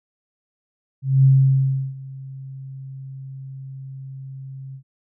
sine tone with ADSR envelope, 134.2 Hz, C3, 44 cents sharp, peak -9 dBFS, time 1.02-4.83 s, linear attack 220 ms, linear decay 700 ms, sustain -23 dB, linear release 84 ms, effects none

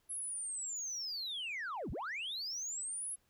sine linear two-way sweep, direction down then up, 11000 to 30.16 to 11000 Hz, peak -36 dBFS, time 0.09-3.16 s, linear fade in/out 20 ms, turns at 1.91 s, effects tanh soft clip ceiling -36 dBFS + pink hiss -75 dBFS RMS until 3.29 s

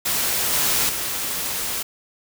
white noise with level steps, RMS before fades -22 / -20 / -26 dBFS, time 0.05-1.83 s, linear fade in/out 10 ms, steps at 0.53 / 0.89 s, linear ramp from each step 2 ms, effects none

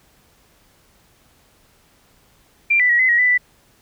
sine tone with pitch steps, 2372 / 1984 / 1911 / 2033 / 1898 / 1991 / 1978 Hz, D7 / B6 / A#6 / B6 / A#6 / B6 / B6, +17 / +7 / +43 / +50 / +31 / +14 / +2 cents, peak -12 dBFS, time 2.7-3.379 s, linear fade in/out 10 ms, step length 97 ms, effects pink hiss -56 dBFS RMS until 3.81 s

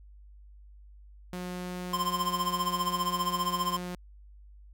sawtooth tone with pitch glide, 180.1 to 178.86 Hz, F#3 to F3, -46 to +42 cents, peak -31 dBFS, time 1.33-3.95 s, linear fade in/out 0 ms, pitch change -12 cents, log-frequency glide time 1.72-3.26 s
square tone with tremolo, 1046.5 Hz, C6, in tune, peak -25 dBFS, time 1.93-3.77 s, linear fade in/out 5 ms, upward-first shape triangle, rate 15 Hz, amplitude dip 90%
effects added 50 Hz sine -49 dBFS peak until 4.73 s

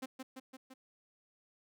sawtooth tone with echo, 261.6 Hz, C4, in tune, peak -35 dBFS, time 0.02-0.06 s, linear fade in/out 10 ms, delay 170 ms, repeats 4, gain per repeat -3 dB, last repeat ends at 0.74 s, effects none

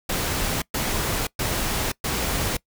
pink noise bursts, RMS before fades -25 dBFS, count 4, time 0.09-2.57 s, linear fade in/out 5 ms, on 530 ms, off 120 ms, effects noise-tail reverb RT60 0.1 s tail -22 dB re dry

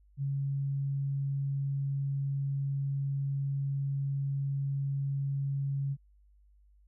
sine tone, 138.59 Hz, C#3, in tune, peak -29 dBFS, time 0.17-5.97 s, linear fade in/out 50 ms, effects added 50 Hz sine -59 dBFS peak until 6.87 s

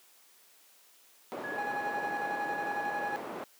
white low-pass noise, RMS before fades -38 dBFS, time 1.32-3.44 s, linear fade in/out 0 ms, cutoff 710 Hz, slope 12 dB/octave
sine tone, 1683 Hz, G#6, 23 cents sharp, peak -37 dBFS, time 1.44-3.16 s, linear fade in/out 0 ms
triangle tone with tremolo, 822 Hz, G#5, 18 cents flat, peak -30 dBFS, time 1.58-3.16 s, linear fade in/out 0 ms, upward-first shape square, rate 11 Hz, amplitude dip 50%
effects white hiss -61 dBFS RMS until 3.59 s + high-pass 300 Hz 12 dB/octave

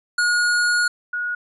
square / sine tone pair in turn, 1442 / 1450.4 Hz, F#6 / F#6, -45 / -35 cents, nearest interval unison, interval 10 cents, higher second, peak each -17 / -22 dBFS, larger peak first, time 0.18-0.88 / 1.13-1.35 s, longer first, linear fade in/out 5 ms, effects resampled to 24000 Hz

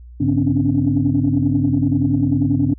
sine tone cluster, 103.3 / 143.3 / 257.3 / 279.4 / 289.7 Hz, G#2 / D3 / C4 / C#4 / D4, -9 / -42 / -29 / +14 / -24 cents, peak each -20 dBFS, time 0.2-2.74 s, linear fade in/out 10 ms, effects tanh soft clip ceiling -5 dBFS + added 60 Hz sine -36 dBFS peak until 2.78 s

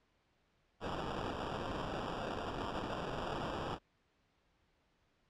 violet noise with sample-and-hold, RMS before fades -40 dBFS, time 0.8-3.79 s, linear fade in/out 50 ms, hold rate 2100 Hz, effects pink hiss -75 dBFS RMS until 5.29 s + low-pass 4000 Hz 12 dB/octave

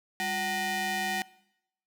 sawtooth ring-modulated tone, 555 Hz, C#5, 2 cents sharp, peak -22 dBFS, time 0.2-1.22 s, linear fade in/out 0 ms, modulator 1310 Hz, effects noise-tail reverb RT60 0.8 s tail -21 dB re dry

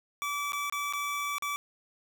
25% pulse tone with dropouts, 1154 Hz, D6, 31 cents flat, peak -27 dBFS, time 0.22-1.56 s, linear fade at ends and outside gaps 0 ms, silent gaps 0.521-0.532 / 0.698-0.724 / 0.926-0.935 / 1.383-1.423 s, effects none

